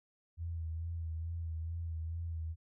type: tone with vibrato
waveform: sine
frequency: 82.41 Hz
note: E2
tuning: in tune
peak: -36 dBFS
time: 0.37-2.56 s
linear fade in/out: 50 ms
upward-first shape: sine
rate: 2.3 Hz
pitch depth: 41 cents each way
effects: none